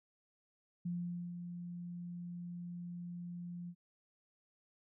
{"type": "tone with ADSR envelope", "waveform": "sine", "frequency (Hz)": 174.61, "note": "F3", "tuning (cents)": 0, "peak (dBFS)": -35, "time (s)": [0.85, 3.75], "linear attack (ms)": 9, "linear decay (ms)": 470, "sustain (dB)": -7, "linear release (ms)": 63, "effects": []}